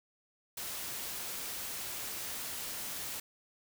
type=noise; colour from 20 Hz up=white; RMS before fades=-40 dBFS; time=0.57-3.2 s; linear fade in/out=5 ms; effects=none